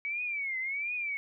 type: tone with vibrato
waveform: sine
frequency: 2252 Hz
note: C#7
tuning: 27 cents sharp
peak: -31 dBFS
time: 0.05-1.17 s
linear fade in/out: 0 ms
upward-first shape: triangle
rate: 1.4 Hz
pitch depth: 180 cents each way
effects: none